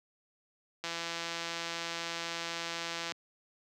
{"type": "click train", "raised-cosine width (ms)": 0.2, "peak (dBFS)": -19, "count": 384, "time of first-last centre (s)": [0.84, 3.12], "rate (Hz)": 168, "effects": ["high-pass 200 Hz 12 dB/octave"]}